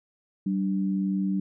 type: tone pair together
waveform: sine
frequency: 192.06 / 293.7 Hz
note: G3 / D4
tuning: -35 / 0 cents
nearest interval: perfect fifth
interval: 735 cents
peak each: -24 / -31 dBFS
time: 0.46-1.4 s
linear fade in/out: 5 ms
effects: none